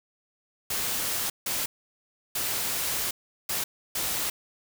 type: noise bursts at uneven times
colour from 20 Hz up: white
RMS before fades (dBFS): -29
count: 5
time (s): 0.7-1.3 / 1.46-1.66 / 2.35-3.11 / 3.49-3.64 / 3.95-4.3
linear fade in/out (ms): 5
effects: none